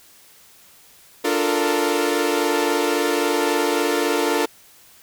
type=chord; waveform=sawtooth; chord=Bb major seventh; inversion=first; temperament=equal with one note detuned; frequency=293.7 / 349.2 / 440 / 463.7 Hz; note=D4 / F4 / A4 / Bb4; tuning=0 / 0 / 0 / -9 cents; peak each=-20 dBFS; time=1.24-4.46 s; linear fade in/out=10 ms; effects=white hiss -50 dBFS RMS until 5.02 s